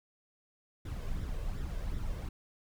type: noise with flanger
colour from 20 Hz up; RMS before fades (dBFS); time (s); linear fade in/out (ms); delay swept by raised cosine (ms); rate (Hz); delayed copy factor
brown; -36; 0.85-2.29; 5; 0.54 to 1.94; 2.7; +0.55
effects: none